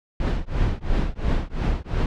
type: noise with tremolo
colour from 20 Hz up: brown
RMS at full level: -18 dBFS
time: 0.2-2.06 s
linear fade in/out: 2 ms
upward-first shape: triangle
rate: 2.9 Hz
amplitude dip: 100%
effects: low-pass 4000 Hz 12 dB/octave